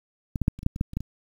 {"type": "clicks", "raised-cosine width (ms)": 5, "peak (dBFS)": [-15, -11, -7, -27, -23, -8, -21, -10, -25, -14, -21], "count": 11, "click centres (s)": [0.358, 0.417, 0.481, 0.59, 0.631, 0.664, 0.761, 0.811, 0.934, 0.97, 1.006], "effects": ["8-bit"]}